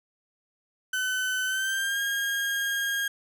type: tone with pitch glide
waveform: 35% pulse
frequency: 1515 to 1623.7 Hz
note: F#6 to G#6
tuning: +40 to -40 cents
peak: -24 dBFS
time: 0.93-3.08 s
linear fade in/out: 5 ms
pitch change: +120 cents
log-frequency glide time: 1.45-2 s
effects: none